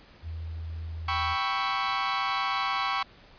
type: tone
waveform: sine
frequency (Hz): 81.4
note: E2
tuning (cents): -21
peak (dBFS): -33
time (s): 0.22-1.37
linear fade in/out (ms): 50
type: chord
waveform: sawtooth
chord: C# half-diminished seventh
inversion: second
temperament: equal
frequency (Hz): 784 / 987.8 / 1108.7 / 1318.5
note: G5 / B5 / C#6 / E6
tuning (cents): 0 / 0 / 0 / 0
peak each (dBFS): -29 / -30 / -25 / -30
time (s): 1.08-3.03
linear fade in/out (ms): 5
effects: pink hiss -54 dBFS RMS until 3.38 s + resampled to 11025 Hz